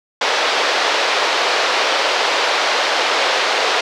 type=band-pass noise; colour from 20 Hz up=pink; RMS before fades=-17 dBFS; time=0.21-3.81 s; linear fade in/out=5 ms; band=470 to 5000 Hz; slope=24 dB/octave; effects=none